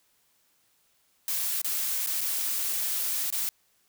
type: noise with dropouts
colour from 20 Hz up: blue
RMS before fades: -29 dBFS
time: 1.28-3.49 s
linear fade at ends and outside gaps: 1 ms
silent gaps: 1.616-1.645 / 2.063-2.071 / 2.209-2.213 / 3.303-3.325 s
effects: white hiss -68 dBFS RMS until 3.88 s